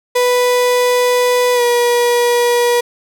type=tone with pitch glide; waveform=35% pulse; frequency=493.9 to 481.2 Hz; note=B4 to B4; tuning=0 to -45 cents; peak=-9 dBFS; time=0.15-2.81 s; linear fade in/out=10 ms; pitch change=-45 cents; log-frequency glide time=1.54-1.62 s; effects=none